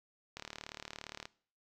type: click train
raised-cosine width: 0.2 ms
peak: -25 dBFS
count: 34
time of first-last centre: 0.37-1.255 s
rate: 37.3 Hz
effects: noise-tail reverb RT60 0.5 s tail -21 dB re dry